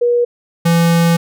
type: tone pair in turn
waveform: sine / square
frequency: 480.9 / 168.46 Hz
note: B4 / E3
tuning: -46 / +38 cents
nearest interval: octave + tritone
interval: 1816 cents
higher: first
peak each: -10 dBFS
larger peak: neither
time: 0.01-0.25 / 0.65-1.17 s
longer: second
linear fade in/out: 10 ms
effects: none